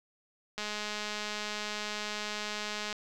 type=click train; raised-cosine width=0.2 ms; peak=-19 dBFS; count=494; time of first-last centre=0.58-2.928 s; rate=210 Hz; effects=none